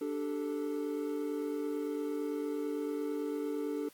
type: chord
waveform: triangle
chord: D suspended fourth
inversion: none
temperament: just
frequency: 293.7 / 391.6 / 440.5 Hz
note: D4 / G4 / A4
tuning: 0 / -2 / +2 cents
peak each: -34 / -39 / -35 dBFS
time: 0.01-3.89 s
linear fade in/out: 5 ms
effects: white hiss -61 dBFS RMS until 3.93 s + AAC 64 kbps